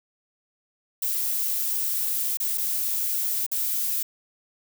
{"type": "noise with dropouts", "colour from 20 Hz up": "violet", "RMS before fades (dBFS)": -26, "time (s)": [1.02, 4.03], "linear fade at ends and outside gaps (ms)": 5, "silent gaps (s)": [[2.372, 2.4], [2.576, 2.579], [3.465, 3.515]], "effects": []}